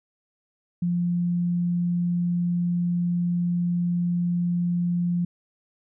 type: tone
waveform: sine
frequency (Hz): 174.61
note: F3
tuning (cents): 0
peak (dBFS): -21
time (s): 0.82-5.25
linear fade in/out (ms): 5
effects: none